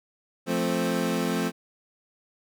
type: chord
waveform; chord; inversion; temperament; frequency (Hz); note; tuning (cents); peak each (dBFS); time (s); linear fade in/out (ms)
25% pulse; F major; none; equal; 174.61 / 220 / 261.6; F3 / A3 / C4; 0 / 0 / 0; -25; 0.46-1.52; 50
effects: none